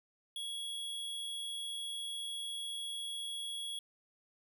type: tone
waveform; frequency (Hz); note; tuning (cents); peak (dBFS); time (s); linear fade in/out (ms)
square; 3338; G#7; +8; -39; 0.36-3.79; 2
effects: none